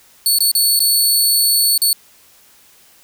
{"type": "tone with dropouts", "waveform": "15% pulse", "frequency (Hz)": 4435, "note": "C#8", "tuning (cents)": 0, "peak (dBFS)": -5, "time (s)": [0.26, 1.93], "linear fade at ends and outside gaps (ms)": 1, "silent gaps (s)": [[0.386, 0.405], [0.515, 0.551], [0.792, 0.803], [1.778, 1.818]], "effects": ["white hiss -49 dBFS RMS until 3.03 s"]}